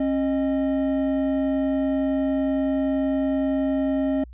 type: tone pair together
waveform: triangle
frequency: 271 / 618.3 Hz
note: C#4 / D#5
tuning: -39 / -11 cents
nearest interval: octave + major second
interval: 1428 cents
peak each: -19 / -25 dBFS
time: 0-4.24 s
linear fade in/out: 5 ms
effects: added 60 Hz sine -40 dBFS peak until 4.33 s + resampled to 8000 Hz